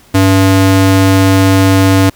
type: ring-modulated tone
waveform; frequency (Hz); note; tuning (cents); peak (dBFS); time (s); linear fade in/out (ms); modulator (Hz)
square; 192.1; G3; -35; -3; 0.14-2.1; 10; 92.2
effects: pink hiss -44 dBFS RMS until 2.15 s